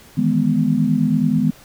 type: chord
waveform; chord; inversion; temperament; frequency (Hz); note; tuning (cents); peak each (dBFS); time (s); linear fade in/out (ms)
sine; E major seventh; third; equal; 155.56 / 164.81 / 207.7 / 246.9; D#3 / E3 / G#3 / B3; 0 / 0 / 0 / 0; -21 / -22 / -19 / -18; 0.17-1.51; 10
effects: pink hiss -46 dBFS RMS until 1.64 s